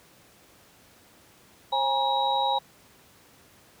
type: tone cluster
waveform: sine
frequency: 537 / 821 / 952 / 3830 Hz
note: C5 / G#5 / A#5 / A#7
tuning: +45 / -20 / +36 / +46 cents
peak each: -32 / -25 / -27 / -30 dBFS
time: 1.72-2.59 s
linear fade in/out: 10 ms
effects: pink hiss -56 dBFS RMS until 3.8 s + high-pass 80 Hz 12 dB/octave